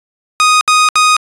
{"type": "tone bursts", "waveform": "sawtooth", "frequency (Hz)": 1244.5, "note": "D#6", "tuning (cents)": 0, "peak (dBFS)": -3, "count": 3, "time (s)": [0.4, 1.166], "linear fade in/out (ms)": 0, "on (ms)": 210, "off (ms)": 68, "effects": ["resampled to 22050 Hz"]}